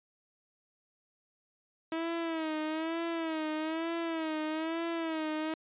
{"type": "tone with vibrato", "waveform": "sawtooth", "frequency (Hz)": 321.8, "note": "E4", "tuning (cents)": -42, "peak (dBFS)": -28, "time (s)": [1.92, 5.54], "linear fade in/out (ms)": 2, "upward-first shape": "sine", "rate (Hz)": 1.1, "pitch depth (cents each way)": 72, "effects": ["resampled to 8000 Hz"]}